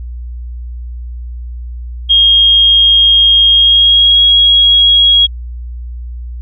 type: tone with pitch glide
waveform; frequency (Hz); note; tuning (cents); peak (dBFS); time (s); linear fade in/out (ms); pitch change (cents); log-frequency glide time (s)
sine; 3247 to 3302; G#7 to G#7; -40 to -11; -4; 2.09-5.27; 20; +29; 3.51-4.24
effects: added 60 Hz sine -21 dBFS peak until 6.41 s